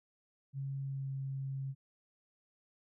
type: tone with pitch glide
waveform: sine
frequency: 136.9 to 135.41 Hz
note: C#3 to C#3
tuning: -21 to -40 cents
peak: -36 dBFS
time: 0.53-1.75 s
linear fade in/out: 50 ms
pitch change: -19 cents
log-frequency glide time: 0.81-1.12 s
effects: none